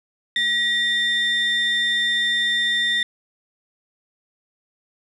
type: tone pair together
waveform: sine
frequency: 1910 / 3596 Hz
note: A#6 / A7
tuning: +42 / +37 cents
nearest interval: major seventh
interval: 1095 cents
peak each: -19 dBFS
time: 0.36-3.03 s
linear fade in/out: 2 ms
effects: tanh soft clip ceiling -14 dBFS + 9-bit